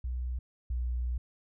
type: tone pair in turn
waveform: sine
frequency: 62 / 60.97 Hz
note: B1 / B1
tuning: +7 / -22 cents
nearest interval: unison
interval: 29 cents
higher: first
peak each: -31 / -29 dBFS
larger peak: second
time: 0.04-0.39 / 0.7-1.18 s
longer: second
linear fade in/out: 5 ms
effects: none